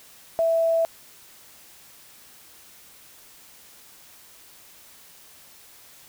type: tone with quantisation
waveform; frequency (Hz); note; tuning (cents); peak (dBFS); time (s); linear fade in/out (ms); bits
sine; 659.3; E5; 0; -18; 0.39-0.85; 0; 8
effects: white hiss -50 dBFS RMS until 6.08 s